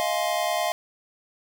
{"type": "chord", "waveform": "square", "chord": "F minor seventh", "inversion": "third", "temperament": "just", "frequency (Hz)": [628.6, 698.5, 838.1, 1047.7], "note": ["Eb5", "F5", "Ab5", "C6"], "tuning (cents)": [18, 0, 16, 2], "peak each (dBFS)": [-29, -27, -33, -33], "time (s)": [0, 0.72], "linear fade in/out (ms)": 0, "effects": []}